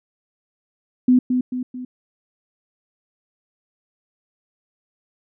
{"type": "tone with echo", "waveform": "sine", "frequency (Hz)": 251.6, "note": "B3", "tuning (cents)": 32, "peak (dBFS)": -10, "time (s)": [1.08, 1.19], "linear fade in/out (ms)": 5, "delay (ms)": 220, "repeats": 3, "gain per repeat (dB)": -6, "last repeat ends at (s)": 1.85, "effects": []}